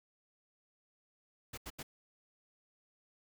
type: noise bursts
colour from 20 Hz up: pink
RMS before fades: -44 dBFS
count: 3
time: 1.53-1.83 s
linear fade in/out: 10 ms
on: 46 ms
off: 81 ms
effects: none